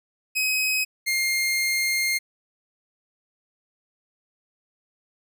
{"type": "tone pair in turn", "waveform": "sawtooth", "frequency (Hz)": [2534, 2120], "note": ["D#7", "C7"], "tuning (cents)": [31, 22], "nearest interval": "minor third", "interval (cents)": 309, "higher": "first", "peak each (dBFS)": -18, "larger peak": "neither", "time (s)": [[0.35, 0.85], [1.06, 2.19]], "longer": "second", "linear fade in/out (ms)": 20, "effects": []}